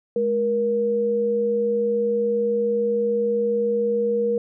sine tone pair together, 210.9 / 473.5 Hz, G#3 / A#4, +27 / +27 cents, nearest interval octave + major second, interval 1400 cents, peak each -28 / -19 dBFS, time 0.16-4.38 s, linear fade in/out 2 ms, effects none

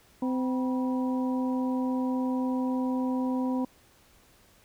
harmonic tone with a mistuned harmonic, 256.6 Hz, C4, 34 cents flat, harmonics 1 / 2 / 3 / 4, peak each -26 / -36 / -41 / -38 dBFS, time 0.22-3.65 s, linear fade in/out 5 ms, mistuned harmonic 4, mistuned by -93 cents, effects pink hiss -60 dBFS RMS until 4.64 s

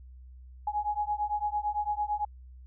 sine beating tone pair, 830.6 / 839.5 Hz, G#5 / G#5, 0 / +18 cents, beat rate 8.9 Hz, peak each -31 dBFS, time 0.67-2.25 s, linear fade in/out 5 ms, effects added 63 Hz sine -46 dBFS peak until 2.66 s

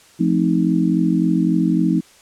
sine chord, F dominant seventh, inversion none, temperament just, 174.61 / 218.3 / 261.9 / 314.3 Hz, F3 / A3 / C4 / Eb4, 0 / -13 / +2 / +18 cents, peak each -18 / -21 / -21 / -19 dBFS, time 0.19-2.01 s, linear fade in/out 20 ms, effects white hiss -49 dBFS RMS until 2.21 s + low-pass 9000 Hz 12 dB/octave

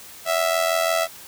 sawtooth tone with amplitude modulation, 659.3 Hz, E5, in tune, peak -12 dBFS, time 0.25-1.08 s, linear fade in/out 50 ms, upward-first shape sine, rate 85.9 Hz, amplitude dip 70%, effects white hiss -42 dBFS RMS until 1.27 s

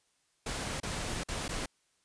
pink noise with dropouts, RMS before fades -36 dBFS, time 0.46-1.66 s, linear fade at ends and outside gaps 5 ms, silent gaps 0.802-0.831 / 1.236-1.285 / 1.481-1.49 s, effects white hiss -73 dBFS RMS until 2.04 s + resampled to 22050 Hz

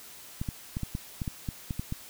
clicks, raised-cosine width 5 ms, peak -19 dBFS, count 11, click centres 0.415 / 0.488 / 0.769 / 0.833 / 0.951 / 1.218 / 1.278 / 1.488 / 1.708 / 1.795 / 1.924 s, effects white hiss -48 dBFS RMS until 2.09 s

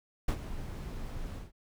brown noise with ADSR envelope, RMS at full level -26 dBFS, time 0.28-1.52 s, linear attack 6 ms, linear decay 71 ms, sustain -13 dB, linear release 160 ms, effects none

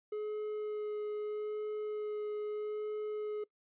triangle tone with vibrato, 422.8 Hz, G#4, 31 cents sharp, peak -33 dBFS, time 0.12-3.44 s, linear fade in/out 5 ms, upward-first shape sine, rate 0.79 Hz, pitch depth 9 cents each way, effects noise-tail reverb RT60 0.1 s tail -22 dB re dry + resampled to 8000 Hz

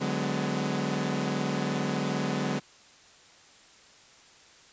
sawtooth chord, G# half-diminished seventh, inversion second, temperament equal with one note detuned, 146.83 / 185 / 207.7 / 251.5 Hz, D3 / F#3 / G#3 / B3, 0 / 0 / 0 / +32 cents, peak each -29 dBFS, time 0-2.6 s, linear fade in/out 20 ms, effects white hiss -55 dBFS RMS until 4.72 s + resampled to 16000 Hz

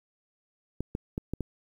clicks, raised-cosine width 3 ms, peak -18 dBFS, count 5, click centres 0.806 / 0.951 / 1.179 / 1.336 / 1.407 s, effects 9-bit

